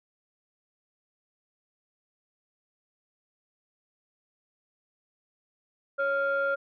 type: tone pair together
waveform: sine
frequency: 553.6 / 1395 Hz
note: C#5 / F6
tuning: -2 / -2 cents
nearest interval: octave + major third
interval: 1600 cents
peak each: -26 dBFS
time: 5.98-6.56 s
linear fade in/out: 20 ms
effects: tanh soft clip ceiling -19 dBFS